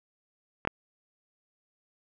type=clicks; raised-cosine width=0.5 ms; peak=-17 / -7 dBFS; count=2; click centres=0.651 / 0.674 s; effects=none